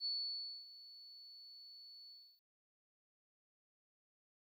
sine tone with ADSR envelope, 4439 Hz, C#8, 2 cents sharp, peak -36 dBFS, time 0-2.41 s, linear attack 51 ms, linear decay 600 ms, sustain -18 dB, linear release 310 ms, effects 13-bit

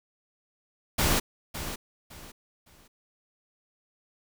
pink noise with echo, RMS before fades -24 dBFS, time 0.98-1.2 s, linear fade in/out 10 ms, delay 560 ms, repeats 3, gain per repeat -11 dB, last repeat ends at 2.88 s, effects none

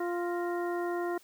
harmonic tone with a mistuned harmonic, 349.2 Hz, F4, in tune, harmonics 1 / 2 / 3 / 4 / 5, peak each -31 / -37 / -41 / -43 / -45 dBFS, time 0-1.18 s, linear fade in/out 5 ms, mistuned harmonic 5, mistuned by +110 cents, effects white hiss -60 dBFS RMS until 1.23 s

